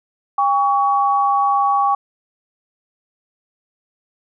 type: tone pair together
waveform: sine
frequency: 804 / 1125.9 Hz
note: G5 / C#6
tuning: +44 / +27 cents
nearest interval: tritone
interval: 583 cents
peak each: -16 dBFS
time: 0.38-1.95 s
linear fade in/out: 5 ms
effects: none